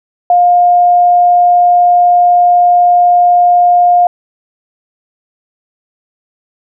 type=tone; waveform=sine; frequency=708 Hz; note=F5; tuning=23 cents sharp; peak=-4 dBFS; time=0.3-4.07 s; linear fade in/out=2 ms; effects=none